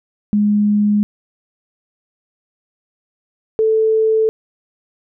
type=tone pair in turn; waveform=sine; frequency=207.7 / 440.1 Hz; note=G#3 / A4; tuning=0 / 0 cents; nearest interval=octave + minor second; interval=1300 cents; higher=second; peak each=-11 dBFS; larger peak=neither; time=0.33-1.03 / 3.59-4.29 s; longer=neither; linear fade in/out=0 ms; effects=none